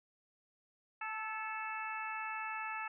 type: harmonic tone with a mistuned harmonic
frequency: 439.2 Hz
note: A4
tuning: 3 cents flat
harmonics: 2 / 3 / 4 / 5 / 6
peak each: -43 / -43 / -45 / -48 / -45 dBFS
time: 1.01-2.88 s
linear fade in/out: 5 ms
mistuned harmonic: 4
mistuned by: -28 cents
effects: none